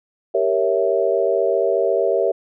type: chord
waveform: sine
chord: G diminished seventh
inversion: none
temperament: equal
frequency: 392 / 466.2 / 554.4 / 659.3 Hz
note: G4 / Bb4 / Db5 / Fb5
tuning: 0 / 0 / 0 / 0 cents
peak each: -21 dBFS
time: 0.34-2.32 s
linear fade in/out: 10 ms
effects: none